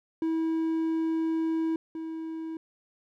triangle tone pair in turn, 323.8 / 322.7 Hz, E4 / E4, -31 / -37 cents, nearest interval unison, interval 6 cents, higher first, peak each -23 / -31 dBFS, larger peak first, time 0.22-1.76 / 1.95-2.57 s, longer first, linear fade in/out 2 ms, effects none

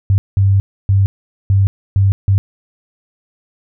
sine tone bursts at uneven times, 98 Hz, G2, in tune, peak -8 dBFS, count 6, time 0.1-0.18 / 0.37-0.6 / 0.89-1.06 / 1.5-1.67 / 1.96-2.12 / 2.28-2.38 s, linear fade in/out 0 ms, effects none

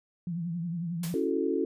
sine tone with vibrato, 170.4 Hz, F3, 42 cents flat, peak -30 dBFS, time 0.27-1.14 s, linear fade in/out 2 ms, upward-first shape triangle, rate 11 Hz, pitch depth 99 cents each way
white noise with exponential decay, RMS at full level -35 dBFS, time 1.03-1.31 s, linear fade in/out 5 ms, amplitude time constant 59 ms
sine chord, F# minor seventh, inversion second, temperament equal, 277.2 / 329.6 / 370 / 440 Hz, C#4 / E4 / F#4 / A4, 0 / 0 / 0 / 0 cents, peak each -31 dBFS, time 1.14-1.65 s, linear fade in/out 2 ms
effects resampled to 32000 Hz

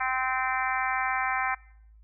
harmonic tone, 259 Hz, C4, 17 cents flat, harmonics 3 / 4 / 5 / 6 / 7 / 8 / 9, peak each -31 / -32 / -33 / -34 / -34 / -35 / -36 dBFS, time 0-1.55 s, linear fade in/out 10 ms, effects noise-tail reverb RT60 0.7 s tail -23 dB re dry + added 54 Hz sine -51 dBFS peak until 2.03 s

